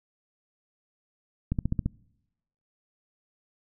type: click train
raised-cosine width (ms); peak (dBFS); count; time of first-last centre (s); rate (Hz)
5; -14; 6; 1.52-1.86; 14.7
effects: noise-tail reverb RT60 0.9 s tail -25 dB re dry